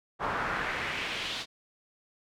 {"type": "noise with band-pass filter sweep", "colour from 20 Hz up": "brown", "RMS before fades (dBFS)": -33, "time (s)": [0.19, 1.46], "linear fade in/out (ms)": 50, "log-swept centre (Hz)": [1100, 3900], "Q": 2.1, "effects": []}